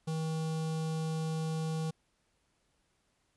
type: tone with notch filter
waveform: square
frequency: 159.4 Hz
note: D#3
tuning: 42 cents sharp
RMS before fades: -34 dBFS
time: 0.07-1.91 s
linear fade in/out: 10 ms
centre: 1900 Hz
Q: 1.1
effects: pink hiss -75 dBFS RMS until 3.36 s + resampled to 24000 Hz